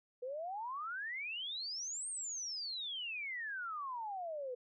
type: exponential two-way sweep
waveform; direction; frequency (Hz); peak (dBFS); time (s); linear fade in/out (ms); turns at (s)
sine; up then down; 482.8 to 8800 to 482.8; -39; 0.22-4.55; 10; 2.09
effects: none